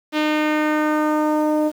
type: tone with low-pass filter sweep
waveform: sawtooth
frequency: 305 Hz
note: D#4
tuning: 34 cents flat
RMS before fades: -19 dBFS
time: 0.12-1.72 s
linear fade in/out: 50 ms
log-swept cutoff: 3400 to 640 Hz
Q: 1.7
effects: 7-bit